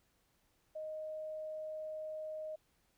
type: tone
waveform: sine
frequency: 622.3 Hz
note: D#5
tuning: in tune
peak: -40 dBFS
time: 0.75-2.56 s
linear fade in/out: 10 ms
effects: pink hiss -75 dBFS RMS until 2.97 s